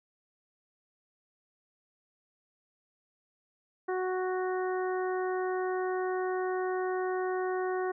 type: harmonic tone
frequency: 370 Hz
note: F#4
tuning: in tune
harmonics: 1 / 2 / 3 / 4 / 5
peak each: -30 / -36 / -40 / -42 / -44 dBFS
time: 3.88-7.92 s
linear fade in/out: 10 ms
effects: none